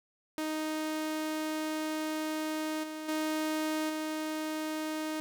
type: tone with level steps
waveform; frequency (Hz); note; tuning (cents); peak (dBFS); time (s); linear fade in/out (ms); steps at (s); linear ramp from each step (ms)
sawtooth; 311.1; D#4; 0; -28 / -34 / -26 / -29; 0.38-5.2; 0; 2.83 / 3.08 / 3.89; 10
effects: none